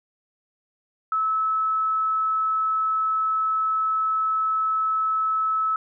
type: tone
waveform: sine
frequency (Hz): 1300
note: E6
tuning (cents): -24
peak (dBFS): -20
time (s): 1.12-5.76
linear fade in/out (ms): 2
effects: none